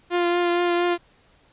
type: tone with vibrato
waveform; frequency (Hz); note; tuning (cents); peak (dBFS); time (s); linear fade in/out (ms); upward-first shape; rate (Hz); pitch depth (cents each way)
sawtooth; 349.2; F4; 0; -15; 0.1-0.98; 50; triangle; 4.3; 18
effects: pink hiss -58 dBFS RMS until 1.52 s + resampled to 8000 Hz